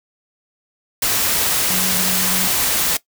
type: tone in noise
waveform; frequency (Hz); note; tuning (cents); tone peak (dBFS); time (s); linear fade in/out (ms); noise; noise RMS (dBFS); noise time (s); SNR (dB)
sine; 185; F#3; 0; -25; 1.7-2.48; 5; white; -18; 1.02-2.97; -10
effects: noise-tail reverb RT60 0.1 s tail -18 dB re dry